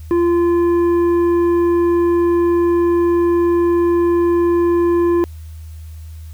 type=tone with tanh clipping; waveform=triangle; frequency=344.6 Hz; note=F4; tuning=23 cents flat; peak=-13 dBFS; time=0.11-5.24 s; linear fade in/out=0 ms; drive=12 dB; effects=added 79 Hz sine -30 dBFS peak until 6.33 s + white hiss -51 dBFS RMS until 6.33 s